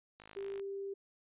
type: click train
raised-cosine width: 0.3 ms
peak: -36 dBFS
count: 22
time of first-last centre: 0.2-0.596 s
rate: 53 Hz
type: tone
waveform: sine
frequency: 394.6 Hz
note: G4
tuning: 11 cents sharp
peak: -38 dBFS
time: 0.36-0.94 s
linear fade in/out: 10 ms
effects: resampled to 8000 Hz